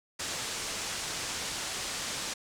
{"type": "low-pass noise", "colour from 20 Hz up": "white", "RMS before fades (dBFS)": -36, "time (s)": [0.19, 2.34], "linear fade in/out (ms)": 10, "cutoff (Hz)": 8100, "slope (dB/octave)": 24, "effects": []}